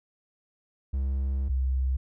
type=tone pair in turn; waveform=triangle / sine; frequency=67.1 / 65.27 Hz; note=C2 / C2; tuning=+44 / -4 cents; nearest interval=unison; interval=48 cents; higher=first; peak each=-23 dBFS; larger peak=neither; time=0.93-1.49 / 1.49-1.97 s; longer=first; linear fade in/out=10 ms; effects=none